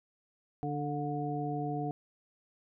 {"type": "harmonic tone with a mistuned harmonic", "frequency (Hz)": 147.2, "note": "D3", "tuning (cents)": 4, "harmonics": [1, 2, 3, 5], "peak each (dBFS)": [-36, -37, -40, -37], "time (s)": [0.63, 1.91], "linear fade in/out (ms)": 0, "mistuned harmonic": 5, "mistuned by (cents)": -30, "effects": []}